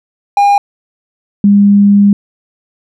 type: tone pair in turn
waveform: triangle / sine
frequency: 809 / 202.2 Hz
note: G#5 / G#3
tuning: -46 / -46 cents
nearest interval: 2 octaves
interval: 2400 cents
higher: first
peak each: -3 dBFS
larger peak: neither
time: 0.37-0.58 / 1.44-2.13 s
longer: second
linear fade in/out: 2 ms
effects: none